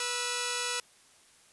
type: tone pair together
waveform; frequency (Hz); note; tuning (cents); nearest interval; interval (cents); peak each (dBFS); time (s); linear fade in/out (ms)
5% pulse; 489 / 1318.4; B4 / E6; -17 / 0; octave + perfect fourth; 1717; -21; 0-0.8; 2
effects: white hiss -60 dBFS RMS until 1.52 s + resampled to 24000 Hz